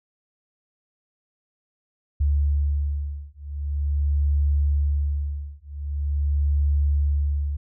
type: beating tone pair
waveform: sine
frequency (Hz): 71.9 / 72.34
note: D2 / D2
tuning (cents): -36 / -26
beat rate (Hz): 0.44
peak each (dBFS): -23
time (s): 2.2-7.57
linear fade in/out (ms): 10
effects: none